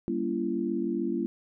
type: chord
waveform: sine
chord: G diminished seventh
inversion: none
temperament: just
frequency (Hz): 196 / 235.2 / 282.2 / 338.7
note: G3 / Bb3 / Db4 / Fb4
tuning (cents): 0 / +16 / +31 / +47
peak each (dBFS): -34 / -32 / -34 / -30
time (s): 0.08-1.26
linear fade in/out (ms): 0
effects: none